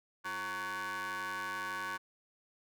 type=ring-modulated tone; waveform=30% pulse; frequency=193.7 Hz; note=G3; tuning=20 cents flat; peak=-31 dBFS; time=0.24-1.98 s; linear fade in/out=20 ms; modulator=1310 Hz; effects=none